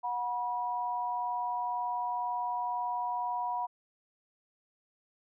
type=tone pair together; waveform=sine; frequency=729 / 971 Hz; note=F#5 / B5; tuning=-26 / -30 cents; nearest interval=perfect fourth; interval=496 cents; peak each=-35 / -32 dBFS; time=0.03-3.67 s; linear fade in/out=20 ms; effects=none